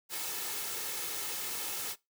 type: noise with comb filter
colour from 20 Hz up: white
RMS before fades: -37 dBFS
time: 0.09-1.96 s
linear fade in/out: 50 ms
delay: 2.3 ms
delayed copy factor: +0.5
effects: noise-tail reverb RT60 0.2 s tail -21 dB re dry + high-pass 150 Hz 12 dB/octave